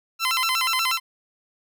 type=tone with vibrato; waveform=15% pulse; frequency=1174.7 Hz; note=D6; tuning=in tune; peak=-14 dBFS; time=0.19-1 s; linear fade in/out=50 ms; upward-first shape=square; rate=8.3 Hz; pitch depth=230 cents each way; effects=none